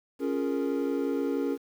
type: chord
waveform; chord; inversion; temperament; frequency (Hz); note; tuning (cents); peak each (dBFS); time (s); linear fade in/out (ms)
triangle; Bb minor seventh; first; equal; 277.2 / 349.2 / 415.3 / 466.2; Db4 / F4 / Ab4 / Bb4; 0 / 0 / 0 / 0; -27 / -33 / -31 / -31; 0.19-1.58; 50
effects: 9-bit